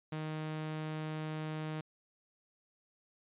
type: tone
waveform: sawtooth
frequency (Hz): 155.56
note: D#3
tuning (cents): 0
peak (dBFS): -33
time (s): 0.12-1.81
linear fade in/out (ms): 5
effects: resampled to 8000 Hz